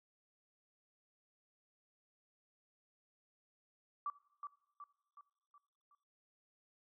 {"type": "tone with echo", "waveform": "sine", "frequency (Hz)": 1159, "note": "D6", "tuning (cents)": -23, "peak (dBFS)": -36, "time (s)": [4.06, 4.1], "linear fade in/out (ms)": 2, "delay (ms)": 370, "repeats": 5, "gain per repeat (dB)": -6, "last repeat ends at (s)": 5.95, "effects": ["noise-tail reverb RT60 0.9 s tail -21 dB re dry"]}